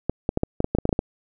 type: clicks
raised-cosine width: 2 ms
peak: -7 dBFS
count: 12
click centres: 0.096 / 0.291 / 0.374 / 0.434 / 0.604 / 0.644 / 0.75 / 0.786 / 0.854 / 0.892 / 0.928 / 0.991 s
effects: none